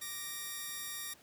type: tone pair together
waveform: 5% pulse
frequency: 1174.7 / 1864.7 Hz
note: D6 / A#6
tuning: 0 / 0 cents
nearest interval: minor sixth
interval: 800 cents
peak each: -34 / -30 dBFS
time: 0.01-1.14 s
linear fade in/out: 10 ms
effects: pink hiss -61 dBFS RMS until 1.22 s + high-pass 100 Hz 12 dB/octave